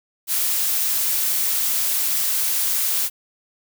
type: noise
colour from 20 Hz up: blue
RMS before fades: -21 dBFS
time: 0.27-3.1 s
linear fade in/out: 50 ms
effects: none